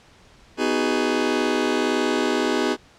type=chord; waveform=sawtooth; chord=G# minor seventh; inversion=first; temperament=just; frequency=249.2 / 311.5 / 373.8 / 415.3 Hz; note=B3 / D#4 / F#4 / G#4; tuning=+16 / +2 / +18 / 0 cents; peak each=-21 dBFS; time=0.57-2.77 s; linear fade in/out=50 ms; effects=pink hiss -52 dBFS RMS until 2.98 s + low-pass 6000 Hz 12 dB/octave